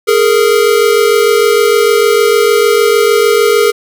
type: tone pair together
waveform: square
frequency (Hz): 415.3 / 461.9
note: G#4 / A#4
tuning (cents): 0 / -16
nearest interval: major second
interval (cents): 184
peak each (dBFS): -10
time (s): 0.07-3.72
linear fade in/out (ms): 20
effects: none